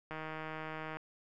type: click train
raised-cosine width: 0.5 ms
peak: -27 dBFS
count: 136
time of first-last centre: 0.11-0.97 s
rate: 157 Hz
effects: none